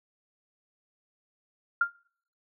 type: tone with exponential decay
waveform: sine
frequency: 1396.9 Hz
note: F6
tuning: in tune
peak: -17 dBFS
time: 1.81-1.92 s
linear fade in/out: 5 ms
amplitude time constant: 22 ms
effects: noise-tail reverb RT60 0.6 s tail -25 dB re dry